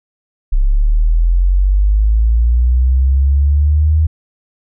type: linear sweep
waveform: sine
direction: up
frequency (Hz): 32.7 to 79.2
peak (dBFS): -8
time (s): 0.52-4.07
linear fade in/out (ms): 10
effects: none